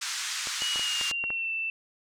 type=band-pass noise; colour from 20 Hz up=white; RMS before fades=-33 dBFS; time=0.01-1.12 s; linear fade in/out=10 ms; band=1200 to 7300 Hz; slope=24 dB/octave
type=clicks; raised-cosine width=0.5 ms; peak=-22 dBFS; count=8; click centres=0.472 / 0.621 / 0.759 / 0.795 / 1.012 / 1.113 / 1.24 / 1.304 s
type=tone with pitch glide; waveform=sine; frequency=2907 to 2666 Hz; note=F#7 to E7; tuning=-31 to +19 cents; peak=-28 dBFS; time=0.61-1.7 s; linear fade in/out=2 ms; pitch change=-150 cents; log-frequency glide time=0.72-1.52 s
effects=none